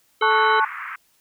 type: harmonic tone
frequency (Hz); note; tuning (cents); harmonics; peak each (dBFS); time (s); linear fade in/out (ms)
436.3; A4; -15; 1 / 3 / 5 / 7 / 9; -23 / -28 / -30 / -31 / -33; 0.21-0.6; 5
type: chord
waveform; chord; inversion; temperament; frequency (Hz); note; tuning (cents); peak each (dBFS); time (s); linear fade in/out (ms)
sine; F# minor; first; equal; 880 / 1108.7 / 1480; A5 / C#6 / F#6; 0 / 0 / 0; -20; 0.22-0.65; 5
type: band-pass noise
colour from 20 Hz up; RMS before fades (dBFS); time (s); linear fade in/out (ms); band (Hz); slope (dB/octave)
pink; -33; 0.3-0.96; 5; 1100 to 2200; 48
effects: white hiss -62 dBFS RMS until 1.2 s